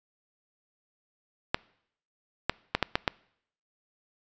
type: clicks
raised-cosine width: 0.3 ms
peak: -7 dBFS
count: 6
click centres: 1.545 / 2.496 / 2.75 / 2.827 / 2.955 / 3.078 s
effects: noise-tail reverb RT60 0.7 s tail -24 dB re dry + resampled to 16000 Hz